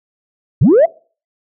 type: linear sweep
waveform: sine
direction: up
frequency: 92.8 to 698.5 Hz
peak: -4 dBFS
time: 0.61-0.86 s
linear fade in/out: 10 ms
effects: noise-tail reverb RT60 0.4 s tail -25 dB re dry + tanh soft clip ceiling -3 dBFS